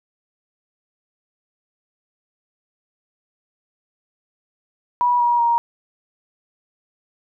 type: tone with pitch steps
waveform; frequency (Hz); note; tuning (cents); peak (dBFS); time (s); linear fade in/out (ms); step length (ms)
sine; 973 / 956.3 / 939.9; B5 / A#5 / A#5; -26 / +44 / +14; -14; 5.01-5.58; 0; 190
effects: none